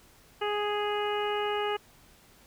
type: harmonic tone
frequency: 415.3 Hz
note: G#4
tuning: in tune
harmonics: 1 / 2 / 3 / 4 / 5 / 6 / 7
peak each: -30 / -33 / -36 / -40 / -42 / -43 / -38 dBFS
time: 0.41-1.77 s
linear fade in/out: 10 ms
effects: pink hiss -58 dBFS RMS until 2.46 s